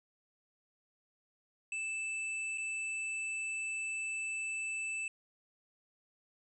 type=tone with dropouts; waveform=square; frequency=2637 Hz; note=E7; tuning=in tune; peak=-36 dBFS; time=1.72-5.08 s; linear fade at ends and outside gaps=2 ms; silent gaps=2.576-2.581 s; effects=resampled to 22050 Hz